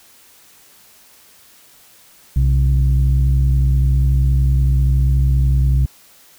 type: tone pair together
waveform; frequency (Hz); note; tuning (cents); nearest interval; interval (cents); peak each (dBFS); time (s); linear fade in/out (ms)
sine; 63.38 / 133.9; B1 / C3; +46 / +40; octave + minor second; 1294; -11 / -15; 2.36-5.86; 5
effects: tanh soft clip ceiling -7 dBFS + white hiss -48 dBFS RMS until 6.38 s